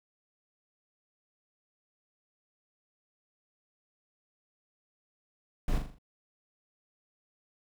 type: noise with echo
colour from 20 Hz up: brown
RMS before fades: -28 dBFS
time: 5.68-5.78 s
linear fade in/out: 2 ms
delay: 41 ms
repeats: 5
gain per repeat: -6 dB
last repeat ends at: 5.985 s
effects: none